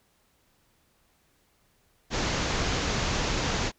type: low-pass noise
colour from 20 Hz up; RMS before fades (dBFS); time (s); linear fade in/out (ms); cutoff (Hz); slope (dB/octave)
pink; -28; 2.1-3.72; 50; 7100; 96
effects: pink hiss -67 dBFS RMS until 3.78 s